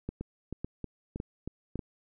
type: two click trains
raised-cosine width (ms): 3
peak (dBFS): -21 / -23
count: 4 / 6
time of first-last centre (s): 0.09-1.757 / 0.21-1.792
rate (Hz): 1.8 / 3.16
effects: none